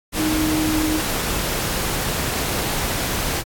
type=tone in noise; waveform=sine; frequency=311.1 Hz; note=D#4; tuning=in tune; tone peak=-19 dBFS; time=0.16-1.02 s; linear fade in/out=50 ms; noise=pink; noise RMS=-23 dBFS; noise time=0.12-3.44 s; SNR=+1 dB; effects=AAC 64 kbps